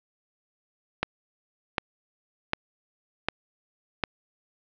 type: click train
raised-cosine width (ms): 0.3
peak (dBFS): -7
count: 5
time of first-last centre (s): 1.03-4.038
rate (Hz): 1.33
effects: low-pass 4000 Hz 12 dB/octave